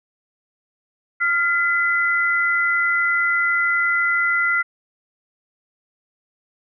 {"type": "tone pair together", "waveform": "sine", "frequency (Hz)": [1396.9, 2017], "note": ["F6", "B6"], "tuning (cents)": [0, 36], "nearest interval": "tritone", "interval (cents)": 636, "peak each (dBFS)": -19, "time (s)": [1.2, 4.63], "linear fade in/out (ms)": 20, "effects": []}